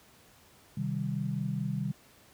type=chord; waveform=sine; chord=C minor; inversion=none; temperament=equal; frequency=130.81 / 155.56 / 196 Hz; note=C3 / Eb3 / G3; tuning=0 / 0 / 0 cents; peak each=-34 dBFS; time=0.77-1.92 s; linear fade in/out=5 ms; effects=pink hiss -59 dBFS RMS until 2.33 s + high-pass 60 Hz 12 dB/octave